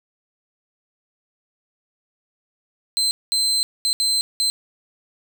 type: tone bursts at uneven times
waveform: 35% pulse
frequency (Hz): 4100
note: C8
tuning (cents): -36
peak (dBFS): -16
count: 5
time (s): 2.97-3.11 / 3.32-3.63 / 3.85-3.93 / 4-4.21 / 4.4-4.5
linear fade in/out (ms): 0
effects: none